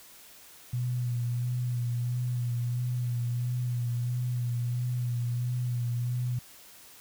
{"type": "tone with vibrato", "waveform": "sine", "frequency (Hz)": 121.9, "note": "B2", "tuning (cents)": -22, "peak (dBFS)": -27, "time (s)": [0.73, 6.39], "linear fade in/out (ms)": 5, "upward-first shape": "sine", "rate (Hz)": 1.5, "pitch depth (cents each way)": 29, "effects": ["white hiss -52 dBFS RMS until 7 s"]}